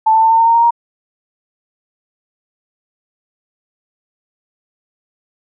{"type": "tone with pitch steps", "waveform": "sine", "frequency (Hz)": [880, 888.2, 896.4, 904.7, 913.1, 921.6, 930.2, 938.8], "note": ["A5", "A5", "A5", "A5", "A#5", "A#5", "A#5", "A#5"], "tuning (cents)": [0, 16, 32, 48, -36, -20, -4, 12], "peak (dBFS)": -7, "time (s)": [0.06, 0.708], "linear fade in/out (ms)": 10, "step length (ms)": 81, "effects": []}